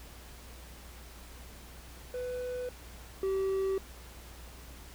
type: tone pair in turn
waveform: triangle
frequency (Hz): 498.1 / 385.4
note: B4 / G4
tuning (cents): +15 / -29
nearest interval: major third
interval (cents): 444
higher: first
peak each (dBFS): -32 / -26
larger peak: second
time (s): 2.14-2.69 / 3.23-3.78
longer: neither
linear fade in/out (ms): 2
effects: added 60 Hz sine -49 dBFS peak until 4.94 s + pink hiss -52 dBFS RMS until 4.94 s